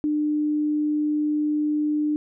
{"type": "tone", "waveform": "sine", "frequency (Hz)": 300, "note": "D4", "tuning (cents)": 37, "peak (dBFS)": -20, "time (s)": [0.04, 2.16], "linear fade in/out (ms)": 0, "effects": []}